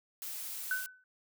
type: noise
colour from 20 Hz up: blue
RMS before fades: -41 dBFS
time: 0.22-0.86 s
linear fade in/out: 0 ms
type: tone with exponential decay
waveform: sine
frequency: 1507 Hz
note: F#6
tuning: 31 cents sharp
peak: -27 dBFS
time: 0.71-1.04 s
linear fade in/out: 2 ms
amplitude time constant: 70 ms
effects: none